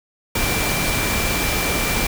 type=tone in noise; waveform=sine; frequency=2354 Hz; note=D7; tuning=3 cents sharp; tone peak=-26 dBFS; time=0.35-2.07 s; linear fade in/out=5 ms; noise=pink; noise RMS=-21 dBFS; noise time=0.35-2.07 s; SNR=-8 dB; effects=none